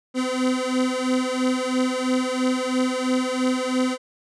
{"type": "beating tone pair", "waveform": "30% pulse", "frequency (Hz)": [253.9, 256.9], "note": ["B3", "C4"], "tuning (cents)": [48, -32], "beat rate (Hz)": 3, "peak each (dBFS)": -21, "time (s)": [0.14, 3.98], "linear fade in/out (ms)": 50, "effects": ["resampled to 22050 Hz"]}